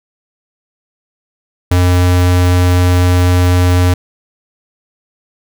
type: tone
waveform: square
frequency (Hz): 89.6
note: F2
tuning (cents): +45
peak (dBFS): -8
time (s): 1.71-3.94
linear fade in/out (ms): 5
effects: none